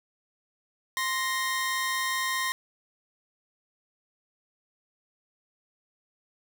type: tone pair together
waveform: sawtooth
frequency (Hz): 1046.5 / 1864.7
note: C6 / A#6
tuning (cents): 0 / 0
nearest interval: minor seventh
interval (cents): 1000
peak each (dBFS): -26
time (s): 0.97-2.52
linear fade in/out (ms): 0
effects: none